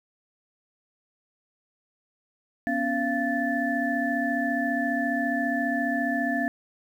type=tone cluster; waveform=sine; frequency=244.2 / 278.9 / 685 / 1751 Hz; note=B3 / C#4 / F5 / A6; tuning=-19 / +11 / -34 / -9 cents; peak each=-29 dBFS; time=2.67-6.48 s; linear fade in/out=0 ms; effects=9-bit